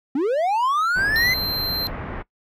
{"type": "linear sweep", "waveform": "triangle", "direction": "up", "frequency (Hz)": [251.8, 2072], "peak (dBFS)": -16, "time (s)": [0.15, 1.34], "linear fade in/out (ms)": 5}
{"type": "low-pass noise", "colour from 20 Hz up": "pink", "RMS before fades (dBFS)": -31, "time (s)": [0.95, 2.23], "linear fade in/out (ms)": 20, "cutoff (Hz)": 2000, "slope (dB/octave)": 24}
{"type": "tone", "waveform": "square", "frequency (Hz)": 4130, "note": "C8", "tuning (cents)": -23, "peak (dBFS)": -23, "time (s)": [1.16, 1.87], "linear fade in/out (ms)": 0}
{"effects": ["noise-tail reverb RT60 0.1 s tail -20 dB re dry"]}